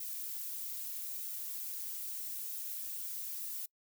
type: noise with flanger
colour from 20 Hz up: violet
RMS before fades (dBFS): -41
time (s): 0-3.66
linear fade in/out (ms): 5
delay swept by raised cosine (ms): 1.7 to 5.5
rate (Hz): 0.79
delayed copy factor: -0.55
effects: noise-tail reverb RT60 0.1 s tail -26 dB re dry